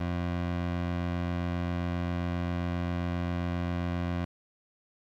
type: tone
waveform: 20% pulse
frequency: 87.5 Hz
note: F2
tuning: 4 cents sharp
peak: -24 dBFS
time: 0-4.25 s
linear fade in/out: 5 ms
effects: low-pass 3000 Hz 12 dB/octave + 10-bit